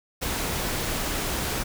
pink noise, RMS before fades -28 dBFS, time 0.21-1.64 s, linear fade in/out 20 ms, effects none

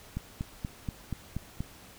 click train, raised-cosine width 5 ms, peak -20 dBFS, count 7, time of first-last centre 0.17-1.605 s, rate 4.18 Hz, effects pink hiss -52 dBFS RMS until 1.98 s

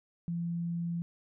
sine tone, 170.3 Hz, F3, 43 cents flat, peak -31 dBFS, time 0.28-1.02 s, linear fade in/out 0 ms, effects none

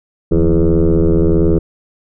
sine tone with frequency modulation, 170 Hz, F3, 46 cents flat, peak -7 dBFS, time 0.31-1.59 s, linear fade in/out 10 ms, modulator 81.2 Hz, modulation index 3.5, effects tanh soft clip ceiling -5 dBFS

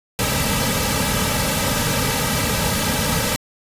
pink noise with comb filter, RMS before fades -20 dBFS, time 0.19-3.36 s, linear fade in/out 0 ms, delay 2.8 ms, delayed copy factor -1, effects resampled to 32000 Hz

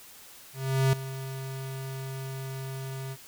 square tone with ADSR envelope, 133.4 Hz, C3, 34 cents sharp, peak -20 dBFS, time 0.53-3.17 s, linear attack 400 ms, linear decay 4 ms, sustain -15 dB, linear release 51 ms, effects white hiss -50 dBFS RMS until 3.27 s

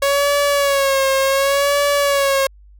sawtooth tone with vibrato, 555 Hz, C#5, 2 cents sharp, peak -10 dBFS, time 0.02-2.47 s, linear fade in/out 5 ms, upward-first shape sine, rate 0.68 Hz, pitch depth 56 cents each way, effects added 50 Hz sine -42 dBFS peak until 2.79 s

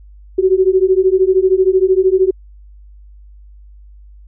sine beating tone pair, 370 / 383 Hz, F#4 / G4, 0 / -40 cents, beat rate 13 Hz, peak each -12 dBFS, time 0.38-2.31 s, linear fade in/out 10 ms, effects added 50 Hz sine -37 dBFS peak until 4.27 s

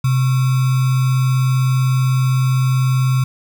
sine tone with sample-and-hold, 129.7 Hz, C3, 15 cents flat, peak -12 dBFS, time 0.04-3.24 s, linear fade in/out 5 ms, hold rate 1225 Hz, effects none

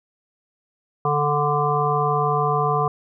harmonic tone, 146.83 Hz, D3, in tune, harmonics 1 / 3 / 5 / 7 / 8, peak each -24 / -24 / -24 / -24 / -24 dBFS, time 1.05-2.88 s, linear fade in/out 2 ms, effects none

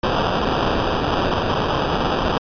violet noise with sample-and-hold, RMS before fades -20 dBFS, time 0.03-2.38 s, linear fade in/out 5 ms, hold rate 2100 Hz, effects resampled to 11025 Hz

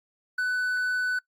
triangle tone, 1496 Hz, F#6, 19 cents sharp, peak -22 dBFS, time 0.38-1.19 s, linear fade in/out 5 ms, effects noise-tail reverb RT60 0.1 s tail -22 dB re dry + Opus 32 kbps

